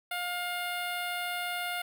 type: tone with notch filter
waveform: 10% pulse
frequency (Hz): 709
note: F5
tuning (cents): +26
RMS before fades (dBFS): -34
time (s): 0.11-1.82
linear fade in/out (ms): 5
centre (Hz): 5600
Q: 0.94
effects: none